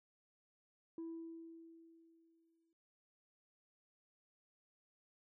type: tone with exponential decay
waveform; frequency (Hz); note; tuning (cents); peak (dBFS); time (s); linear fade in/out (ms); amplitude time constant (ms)
sine; 329.6; E4; 0; -40; 0.98-2.73; 2; 380
effects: noise-tail reverb RT60 0.9 s tail -22 dB re dry + tanh soft clip ceiling -41 dBFS